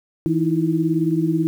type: tone cluster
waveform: sine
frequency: 162.7 / 313 / 331.3 Hz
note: E3 / D#4 / E4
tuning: -22 / +10 / +9 cents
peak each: -21 dBFS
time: 0.26-1.47 s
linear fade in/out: 0 ms
effects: 8-bit